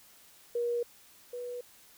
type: tone pair in turn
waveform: sine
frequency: 476.7 / 488.7 Hz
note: A#4 / B4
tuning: +39 / -18 cents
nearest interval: unison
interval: 43 cents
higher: second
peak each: -28 / -36 dBFS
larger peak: first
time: 0.55-0.83 / 1.33-1.61 s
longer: neither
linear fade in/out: 5 ms
effects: white hiss -58 dBFS RMS until 1.97 s